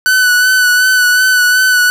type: tone with vibrato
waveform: 45% pulse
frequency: 1495 Hz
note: F#6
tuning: 17 cents sharp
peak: -7 dBFS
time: 0.06-1.9 s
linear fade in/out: 0 ms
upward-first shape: sine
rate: 2.7 Hz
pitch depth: 27 cents each way
effects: none